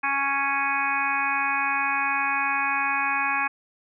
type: harmonic tone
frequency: 277.2 Hz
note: C#4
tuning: in tune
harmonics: 1 / 3 / 4 / 5 / 6 / 7 / 8 / 9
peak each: -40 / -29 / -28 / -34 / -28 / -40 / -31 / -28 dBFS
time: 0.03-3.48 s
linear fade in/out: 10 ms
effects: none